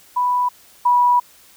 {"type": "tone pair in turn", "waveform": "sine", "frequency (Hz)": [987.8, 976.5], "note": ["B5", "B5"], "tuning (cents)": [0, -20], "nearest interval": "unison", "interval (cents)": 20, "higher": "first", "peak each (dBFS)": [-15, -11], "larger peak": "second", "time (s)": [[0.16, 0.49], [0.85, 1.2]], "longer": "second", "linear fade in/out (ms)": 10, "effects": ["white hiss -49 dBFS RMS until 1.56 s"]}